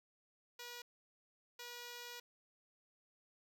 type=tone bursts at uneven times; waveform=5% pulse; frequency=482.4 Hz; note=B4; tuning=41 cents flat; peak=-36 dBFS; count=2; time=0.59-0.82 / 1.59-2.2 s; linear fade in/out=5 ms; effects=none